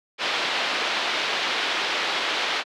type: low-pass noise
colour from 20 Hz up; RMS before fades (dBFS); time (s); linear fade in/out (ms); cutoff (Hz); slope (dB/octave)
white; -25; 0.18-2.64; 50; 3900; 24
effects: high-pass 400 Hz 12 dB/octave